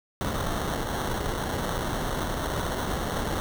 pink noise with sample-and-hold, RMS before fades -29 dBFS, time 0.21-3.4 s, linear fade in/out 0 ms, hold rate 2450 Hz, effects none

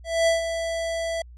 square tone with ADSR envelope, 662 Hz, E5, 7 cents sharp, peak -17 dBFS, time 0.04-1.22 s, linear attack 230 ms, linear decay 140 ms, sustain -9 dB, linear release 4 ms, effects added 60 Hz sine -42 dBFS peak until 1.37 s + resampled to 22050 Hz

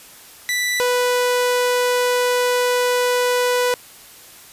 sawtooth tone pair in turn, 1975.5 / 493.9 Hz, B6 / B4, 0 / 0 cents, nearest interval 2 octaves, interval 2400 cents, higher first, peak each -15 / -12 dBFS, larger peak second, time 0.49-0.8 / 0.8-3.74 s, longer second, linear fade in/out 0 ms, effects white hiss -43 dBFS RMS until 4.52 s + resampled to 32000 Hz

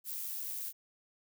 violet noise with amplitude modulation, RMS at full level -38 dBFS, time 0.04-0.73 s, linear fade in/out 50 ms, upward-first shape sine, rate 93.8 Hz, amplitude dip 35%, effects none

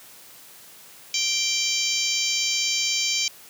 harmonic tone, 784 Hz, G5, in tune, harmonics 3 / 4 / 5 / 6 / 7 / 8 / 9, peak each -29 / -28 / -32 / -29 / -29 / -29 / -31 dBFS, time 1.14-3.28 s, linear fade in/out 2 ms, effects white hiss -47 dBFS RMS until 3.49 s + high-pass 100 Hz 12 dB/octave

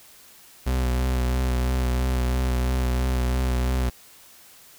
40% pulse tone with vibrato, 63 Hz, B1, 35 cents sharp, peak -20 dBFS, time 0.66-3.9 s, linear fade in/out 10 ms, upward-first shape triangle, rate 3 Hz, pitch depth 40 cents each way, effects white hiss -50 dBFS RMS until 4.78 s

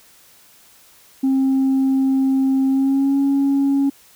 sine tone with pitch glide, 267 to 276.9 Hz, C4 to C#4, +35 to -2 cents, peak -12 dBFS, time 1.23-3.9 s, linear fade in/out 10 ms, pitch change +63 cents, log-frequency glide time 2.68-3.18 s, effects tanh soft clip ceiling -12 dBFS + white hiss -50 dBFS RMS until 4.15 s

